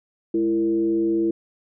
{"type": "tone with frequency modulation", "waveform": "sine", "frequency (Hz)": 334.7, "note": "E4", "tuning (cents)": 26, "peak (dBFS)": -18, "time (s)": [0.34, 1.31], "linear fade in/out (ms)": 5, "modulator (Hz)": 124, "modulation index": 0.52, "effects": []}